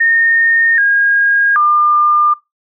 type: tone with pitch steps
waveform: sine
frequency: 1834 / 1629 / 1201 Hz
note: A#6 / G#6 / D6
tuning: -29 / -34 / +38 cents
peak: -8 dBFS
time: 0-2.34 s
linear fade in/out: 10 ms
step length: 780 ms
effects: noise-tail reverb RT60 0.2 s tail -21 dB re dry